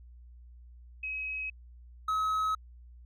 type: tone pair in turn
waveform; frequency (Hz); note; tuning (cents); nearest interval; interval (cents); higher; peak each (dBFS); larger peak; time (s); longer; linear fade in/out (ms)
sine / triangle; 2549 / 1280.4; D#7 / D#6; +41 / +49; octave; 1192; first; -33 / -25; second; 1.03-1.5 / 2.08-2.55; neither; 5
effects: added 60 Hz sine -49 dBFS peak until 3.05 s